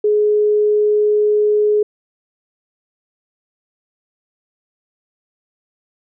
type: tone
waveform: sine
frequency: 420.3 Hz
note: G#4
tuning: 21 cents sharp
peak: -11 dBFS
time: 0.04-1.83 s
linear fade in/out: 5 ms
effects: none